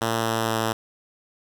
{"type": "tone with pitch steps", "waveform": "5% pulse", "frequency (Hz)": [113.6, 112.69, 111.78], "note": ["A#2", "A2", "A2"], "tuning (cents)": [-44, 42, 28], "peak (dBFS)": -11, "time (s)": [0.01, 0.73], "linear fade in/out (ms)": 5, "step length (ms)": 240, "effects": []}